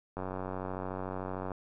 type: click train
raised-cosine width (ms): 1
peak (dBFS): -23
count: 127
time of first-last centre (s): 0.17-1.518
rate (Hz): 93.5
effects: none